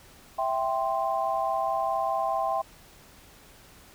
sine chord, C major, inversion first, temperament equal, 659.3 / 784 / 1046.5 Hz, E5 / G5 / C6, 0 / 0 / 0 cents, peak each -29 / -28 / -30 dBFS, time 0.38-2.62 s, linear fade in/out 10 ms, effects pink hiss -53 dBFS RMS until 3.94 s

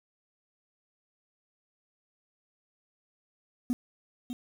triangle tone with echo, 246.9 Hz, B3, in tune, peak -21 dBFS, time 3.7-3.73 s, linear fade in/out 0 ms, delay 600 ms, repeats 1, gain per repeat -10 dB, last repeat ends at 4.33 s, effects tanh soft clip ceiling -21 dBFS + 8-bit

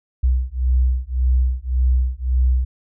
sine beating tone pair, 62.3 / 64.1 Hz, B1 / C2, +16 / -35 cents, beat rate 1.8 Hz, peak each -18 dBFS, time 0.23-2.65 s, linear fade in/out 10 ms, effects none

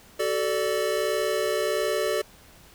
square chord, D major, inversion first, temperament equal with one note detuned, 378.6 / 440 / 587.3 Hz, F#4 / A4 / D5, +40 / 0 / 0 cents, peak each -30 / -28 / -28 dBFS, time 0.19-2.22 s, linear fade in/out 10 ms, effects pink hiss -52 dBFS RMS until 2.74 s

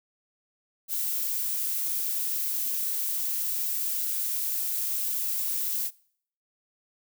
violet noise, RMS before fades -29 dBFS, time 0.88-5.91 s, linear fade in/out 50 ms, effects noise-tail reverb RT60 0.6 s tail -23 dB re dry

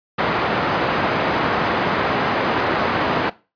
white band-pass noise, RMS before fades -20 dBFS, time 0.18-3.3 s, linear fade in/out 10 ms, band 110 to 1300 Hz, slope 12 dB/octave, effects noise-tail reverb RT60 0.3 s tail -19 dB re dry + resampled to 11025 Hz

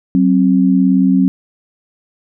sine tone pair together, 188 / 266.1 Hz, F#3 / C4, +28 / +29 cents, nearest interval tritone, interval 601 cents, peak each -11 dBFS, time 0.15-1.28 s, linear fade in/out 0 ms, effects none

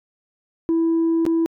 sine tone with dropouts, 329.6 Hz, E4, in tune, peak -14 dBFS, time 0.69-1.46 s, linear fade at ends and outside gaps 0 ms, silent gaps 1.253-1.264 s, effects tanh soft clip ceiling -14 dBFS

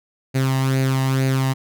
sawtooth tone with flanger, 132.8 Hz, C3, 26 cents sharp, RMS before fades -19 dBFS, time 0.34-1.54 s, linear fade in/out 20 ms, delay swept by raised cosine 0.45 to 1.06 ms, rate 2.2 Hz, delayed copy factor +0.6, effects none

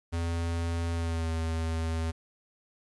square tone with pitch glide, 84.2 to 81.43 Hz, E2 to E2, +37 to -21 cents, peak -29 dBFS, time 0.12-2.12 s, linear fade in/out 20 ms, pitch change -58 cents, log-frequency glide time 0.93-1.32 s, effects resampled to 24000 Hz + 11-bit

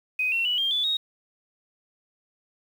sine tone with pitch steps, 2508 / 2719 / 2948 / 3197 / 3466 / 3758 Hz, D#7 / F7 / F#7 / G7 / A7 / A#7, +13 / -47 / -7 / +33 / -27 / +13 cents, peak -22 dBFS, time 0.19-0.97 s, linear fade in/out 5 ms, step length 130 ms, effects 8-bit

